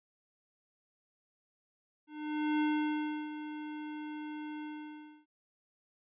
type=tone with ADSR envelope; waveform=square; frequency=302.4 Hz; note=D#4; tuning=49 cents flat; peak=-28 dBFS; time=2.07-5.26 s; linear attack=530 ms; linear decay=690 ms; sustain=-12 dB; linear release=630 ms; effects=resampled to 8000 Hz